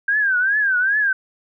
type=tone with vibrato; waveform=sine; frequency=1585 Hz; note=G6; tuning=19 cents sharp; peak=-15 dBFS; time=0.08-1.13 s; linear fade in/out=5 ms; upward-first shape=triangle; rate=2.5 Hz; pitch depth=170 cents each way; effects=none